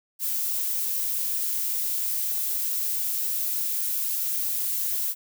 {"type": "noise", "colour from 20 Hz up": "violet", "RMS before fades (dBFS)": -27, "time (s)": [0.19, 5.15], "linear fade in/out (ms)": 50, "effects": []}